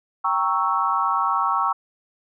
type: chord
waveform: sine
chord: G diminished seventh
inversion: none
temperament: equal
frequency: 784 / 932.3 / 1108.7 / 1318.5 Hz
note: G5 / Bb5 / Db6 / Fb6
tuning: 0 / 0 / 0 / 0 cents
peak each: -27 / -25 / -22 / -24 dBFS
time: 0.24-1.73 s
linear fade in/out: 10 ms
effects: none